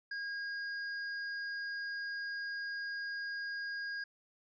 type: tone with hard clipping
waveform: triangle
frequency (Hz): 1630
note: G#6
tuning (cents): -33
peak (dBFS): -39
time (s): 0.11-4.04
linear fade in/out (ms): 5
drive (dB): 14
effects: resampled to 16000 Hz